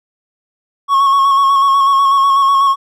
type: tone with vibrato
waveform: triangle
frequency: 1100 Hz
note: C#6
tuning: 14 cents flat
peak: -6 dBFS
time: 0.88-2.76 s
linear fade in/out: 50 ms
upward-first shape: square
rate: 8.1 Hz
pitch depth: 25 cents each way
effects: none